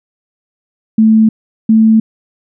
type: tone pair in turn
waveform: sine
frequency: 220 / 221.1 Hz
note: A3 / A3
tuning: 0 / +9 cents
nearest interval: unison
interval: 9 cents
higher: second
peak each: -4 dBFS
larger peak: neither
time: 0.98-1.29 / 1.69-2 s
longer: neither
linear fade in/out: 5 ms
effects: none